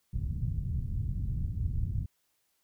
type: low-pass noise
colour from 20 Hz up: white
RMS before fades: -32 dBFS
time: 0.13-2.06 s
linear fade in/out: 10 ms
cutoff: 130 Hz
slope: 24 dB/octave
effects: white hiss -75 dBFS RMS until 2.63 s

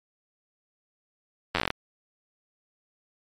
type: slowing click train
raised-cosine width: 0.3 ms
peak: -8 dBFS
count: 10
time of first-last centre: 1.55-1.704 s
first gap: 10 ms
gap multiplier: 1.13
effects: MP3 96 kbps

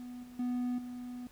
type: tone with level steps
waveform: triangle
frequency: 246.9 Hz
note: B3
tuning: in tune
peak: -40 / -46 / -29 / -38 dBFS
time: 0-1.27 s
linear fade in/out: 0 ms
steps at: 0.23 / 0.39 / 0.78 s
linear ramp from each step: 5 ms
effects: pink hiss -61 dBFS RMS until 1.31 s

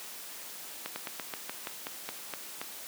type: slowing click train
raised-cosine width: 0.3 ms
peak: -19 dBFS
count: 11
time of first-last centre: 0.86-2.615 s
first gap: 100 ms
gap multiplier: 1.12
effects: white hiss -44 dBFS RMS until 2.87 s + high-pass 200 Hz 12 dB/octave

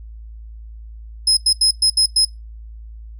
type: tone bursts at uneven times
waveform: 35% pulse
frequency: 5120 Hz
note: D#8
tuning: 49 cents sharp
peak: -9 dBFS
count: 6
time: 1.27-1.37 / 1.46-1.53 / 1.61-1.71 / 1.82-1.9 / 1.97-2.06 / 2.16-2.25 s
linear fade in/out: 5 ms
effects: noise-tail reverb RT60 0.2 s tail -20 dB re dry + added 55 Hz sine -33 dBFS peak until 3.19 s

